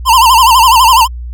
square tone with vibrato, 970 Hz, B5, 31 cents flat, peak -4 dBFS, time 0.05-1.08 s, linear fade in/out 50 ms, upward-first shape sine, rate 12 Hz, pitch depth 150 cents each way, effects added 60 Hz sine -20 dBFS peak until 1.33 s

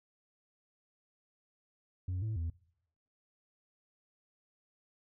sine tone with pitch steps, 91.6 / 109.5 / 83 Hz, F#2 / A2 / E2, -17 / -8 / +12 cents, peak -30 dBFS, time 2.08-2.5 s, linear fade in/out 5 ms, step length 140 ms, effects noise-tail reverb RT60 0.8 s tail -26 dB re dry + tanh soft clip ceiling -32 dBFS

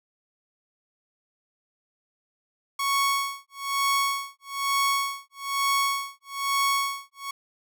sawtooth tone with tremolo, 1108.7 Hz, C#6, in tune, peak -17 dBFS, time 2.79-7.31 s, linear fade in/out 5 ms, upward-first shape sine, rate 1.1 Hz, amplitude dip 100%, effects none

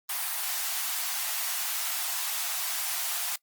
white high-pass noise, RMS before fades -31 dBFS, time 0.09-3.36 s, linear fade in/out 5 ms, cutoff 650 Hz, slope 96 dB/octave, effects noise-tail reverb RT60 0.1 s tail -22 dB re dry + Opus 32 kbps

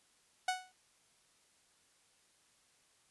sawtooth tone with exponential decay, 740 Hz, F#5, in tune, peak -25 dBFS, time 0.48-0.72 s, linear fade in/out 5 ms, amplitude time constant 51 ms, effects white hiss -70 dBFS RMS until 3.1 s + resampled to 24000 Hz

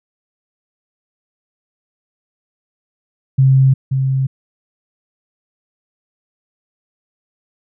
sine tone with echo, 133.3 Hz, C3, 33 cents sharp, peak -7 dBFS, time 3.38-3.74 s, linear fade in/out 10 ms, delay 530 ms, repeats 1, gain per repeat -6 dB, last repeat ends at 4.27 s, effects none

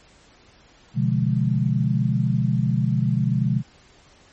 sine chord, B diminished seventh, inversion none, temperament equal with one note detuned, 126.28 / 146.83 / 174.61 / 207.7 Hz, B2 / D3 / F3 / Ab3, +39 / 0 / 0 / 0 cents, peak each -21 / -24 / -25 / -25 dBFS, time 0.94-3.63 s, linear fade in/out 50 ms, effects pink hiss -53 dBFS RMS until 4.32 s + MP3 32 kbps

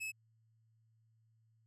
45% pulse tone, 2592 Hz, E7, 30 cents flat, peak -39 dBFS, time 0-0.12 s, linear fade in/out 20 ms, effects added 112 Hz sine -69 dBFS peak until 1.66 s + resampled to 32000 Hz

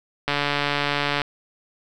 click train, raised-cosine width 0.3 ms, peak -6 dBFS, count 136, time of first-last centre 0.28-1.218 s, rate 144 Hz, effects none

